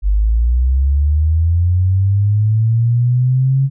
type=linear sweep; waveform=sine; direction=up; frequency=48.1 to 137.4 Hz; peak=-10 dBFS; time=0.02-3.7 s; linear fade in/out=50 ms; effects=none